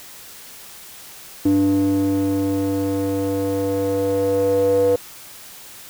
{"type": "tone with band-pass filter sweep", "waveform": "square", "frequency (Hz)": 97.8, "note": "G2", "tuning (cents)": -4, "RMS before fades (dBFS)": -19, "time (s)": [1.45, 4.96], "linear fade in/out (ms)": 5, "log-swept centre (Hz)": [320, 490], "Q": 6.9, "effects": ["white hiss -40 dBFS RMS until 5.89 s"]}